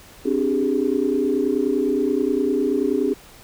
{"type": "tone cluster", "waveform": "sine", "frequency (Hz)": [263.3, 294.4, 387.4, 417], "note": ["C4", "D4", "G4", "G#4"], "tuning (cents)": [11, 4, -20, 7], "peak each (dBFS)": -23, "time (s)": [0.25, 3.14], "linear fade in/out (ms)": 10, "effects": ["tanh soft clip ceiling -7 dBFS", "pink hiss -46 dBFS RMS until 3.43 s"]}